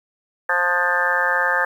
harmonic tone with a mistuned harmonic, 176.6 Hz, F3, 20 cents sharp, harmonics 3 / 4 / 5 / 6 / 7 / 8 / 9 / 10, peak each -26 / -31 / -25 / -30 / -25 / -31 / -21 / -22 dBFS, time 0.49-1.65 s, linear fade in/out 5 ms, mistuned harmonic 8, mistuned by +59 cents, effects 8-bit

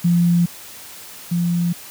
sine tone pair in turn, 172.8 / 172.8 Hz, F3 / F3, -18 / -18 cents, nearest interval unison, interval 0 cents, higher neither, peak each -12 / -16 dBFS, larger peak first, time 0.04-0.46 / 1.31-1.73 s, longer neither, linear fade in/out 10 ms, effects white hiss -38 dBFS RMS until 1.9 s + high-pass 60 Hz 12 dB/octave

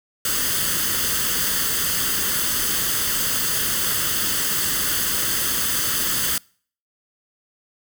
white noise with comb filter, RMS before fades -22 dBFS, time 0.25-6.38 s, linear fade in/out 2 ms, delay 0.63 ms, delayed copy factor +0.65, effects noise-tail reverb RT60 0.5 s tail -26 dB re dry

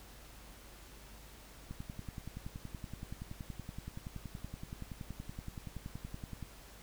click train, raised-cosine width 5 ms, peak -30 dBFS, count 51, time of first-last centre 1.71-6.427 s, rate 10.6 Hz, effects added 50 Hz sine -56 dBFS peak until 6.82 s + pink hiss -56 dBFS RMS until 6.82 s

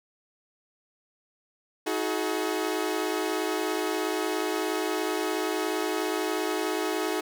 sawtooth tone cluster, 317.4 / 368.1 / 425.1 Hz, D#4 / F#4 / G#4, +35 / -9 / +40 cents, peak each -27 dBFS, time 1.86-7.21 s, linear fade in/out 10 ms, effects none

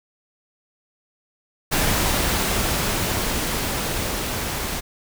pink noise with level ramp, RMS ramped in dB -20 to -27 dBFS, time 1.71-4.81 s, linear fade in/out 20 ms, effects none

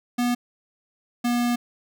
square tone pair in turn, 243.3 / 240.9 Hz, B3 / B3, -26 / -43 cents, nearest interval unison, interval 17 cents, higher first, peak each -21 dBFS, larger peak neither, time 0.18-0.35 / 1.24-1.56 s, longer second, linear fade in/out 10 ms, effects none

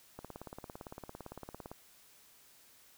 click train, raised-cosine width 1 ms, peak -30 dBFS, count 28, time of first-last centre 0.19-1.715 s, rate 17.7 Hz, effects white hiss -62 dBFS RMS until 2.97 s

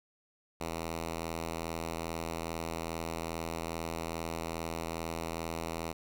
5% pulse tone, 82.41 Hz, E2, in tune, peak -24 dBFS, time 0.6-5.93 s, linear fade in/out 10 ms, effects none

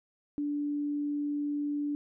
sine tone, 291.4 Hz, D4, 13 cents flat, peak -29 dBFS, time 0.38-1.95 s, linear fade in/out 0 ms, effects none

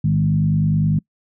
sine tone with frequency modulation, 155.56 Hz, D#3, in tune, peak -14 dBFS, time 0.04-0.99 s, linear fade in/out 5 ms, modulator 49.8 Hz, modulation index 0.96, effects noise-tail reverb RT60 0.1 s tail -24 dB re dry

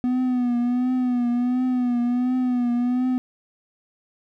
triangle tone with vibrato, 247.3 Hz, B3, 3 cents sharp, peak -17 dBFS, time 0.04-3.18 s, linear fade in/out 0 ms, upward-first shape triangle, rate 1.4 Hz, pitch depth 61 cents each way, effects none

